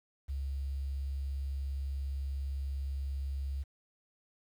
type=tone; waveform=sine; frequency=68.6 Hz; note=C#2; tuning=17 cents flat; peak=-33 dBFS; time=0.28-3.64 s; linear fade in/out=20 ms; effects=10-bit